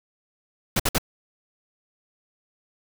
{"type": "noise bursts", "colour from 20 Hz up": "pink", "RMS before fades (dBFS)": -21, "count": 3, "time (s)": [0.76, 0.983], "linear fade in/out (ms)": 5, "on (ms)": 37, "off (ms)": 56, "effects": []}